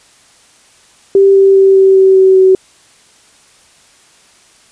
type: tone with pitch steps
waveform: sine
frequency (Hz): 392 / 389.5 / 387.1 / 384.6 / 382.2 / 379.7 / 377.3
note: G4 / G4 / G4 / G4 / G4 / F#4 / F#4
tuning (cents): 0 / -11 / -22 / -33 / -44 / +45 / +34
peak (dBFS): -3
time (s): 1.15-2.55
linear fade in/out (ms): 2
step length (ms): 200
effects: white hiss -46 dBFS RMS until 4.71 s + resampled to 22050 Hz